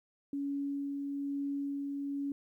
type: tone with tremolo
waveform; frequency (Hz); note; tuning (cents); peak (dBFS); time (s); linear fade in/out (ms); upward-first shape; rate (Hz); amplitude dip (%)
sine; 281.1; C#4; +24; -32; 0.33-2.32; 2; sine; 1.1; 25
effects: 12-bit